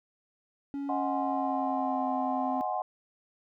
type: tone with pitch glide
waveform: triangle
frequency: 280 to 261.2 Hz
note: C#4 to C4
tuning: +18 to -3 cents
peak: -30 dBFS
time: 0.74-2.61 s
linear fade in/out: 0 ms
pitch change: -121 cents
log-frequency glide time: 0.88-2.09 s
type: chord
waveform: sine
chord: Ab dominant seventh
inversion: second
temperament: equal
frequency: 622.3 / 740 / 830.6 / 1046.5 Hz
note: Eb5 / Gb5 / Ab5 / C6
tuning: 0 / 0 / 0 / 0 cents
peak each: -37 / -31 / -35 / -37 dBFS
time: 0.89-2.82 s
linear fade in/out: 2 ms
effects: none